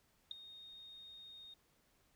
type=tone with ADSR envelope; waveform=sine; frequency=3707 Hz; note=A#7; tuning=10 cents flat; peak=-35 dBFS; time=0.31-1.54 s; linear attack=3 ms; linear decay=6 ms; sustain=-17 dB; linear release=4 ms; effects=pink hiss -74 dBFS RMS until 2.15 s